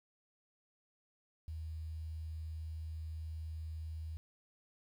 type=tone with quantisation; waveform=sine; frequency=79.6 Hz; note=D#2; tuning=40 cents sharp; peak=-40 dBFS; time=1.48-4.17 s; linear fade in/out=0 ms; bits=11; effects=none